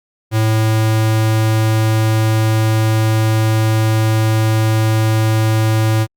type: tone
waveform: square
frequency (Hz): 110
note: A2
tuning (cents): 0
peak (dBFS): -12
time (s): 0.31-6.07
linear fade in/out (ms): 50
effects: Opus 48 kbps